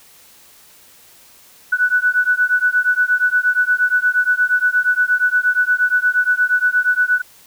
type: beating tone pair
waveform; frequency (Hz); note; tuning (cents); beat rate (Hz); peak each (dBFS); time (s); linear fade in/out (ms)
sine; 1480 / 1488.5; F#6 / F#6; 0 / +10; 8.5; -16; 1.72-7.22; 10
effects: white hiss -47 dBFS RMS until 7.46 s